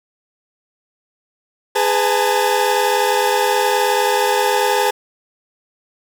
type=tone cluster; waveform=40% pulse; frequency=411.8 / 501 / 836 / 895 Hz; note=G#4 / B4 / G#5 / A5; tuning=-15 / +25 / +11 / +29 cents; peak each=-19 dBFS; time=1.75-4.91 s; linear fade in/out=10 ms; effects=none